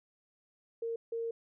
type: tone bursts at uneven times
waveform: sine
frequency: 460 Hz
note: A#4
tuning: 23 cents flat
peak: -33 dBFS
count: 2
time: 0.82-0.96 / 1.12-1.31 s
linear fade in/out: 5 ms
effects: none